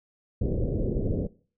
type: low-pass noise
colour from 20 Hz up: pink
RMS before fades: -27 dBFS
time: 0.41-1.27 s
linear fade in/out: 5 ms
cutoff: 540 Hz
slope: 48 dB/octave
effects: noise-tail reverb RT60 0.4 s tail -19 dB re dry